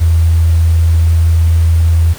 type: tone with sample-and-hold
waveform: sine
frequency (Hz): 82.41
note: E2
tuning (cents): 0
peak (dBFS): -6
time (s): 0-2.14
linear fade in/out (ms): 20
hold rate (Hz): 8820
effects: pink hiss -32 dBFS RMS until 2.18 s